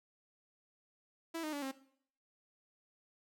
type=tone with pitch steps; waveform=sawtooth; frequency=329.6 / 307.5 / 286.9 / 267.7 Hz; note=E4 / D#4 / D4 / C4; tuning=0 / -20 / -40 / +40 cents; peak=-34 dBFS; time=1.34-1.716 s; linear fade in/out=10 ms; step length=94 ms; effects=noise-tail reverb RT60 0.6 s tail -17 dB re dry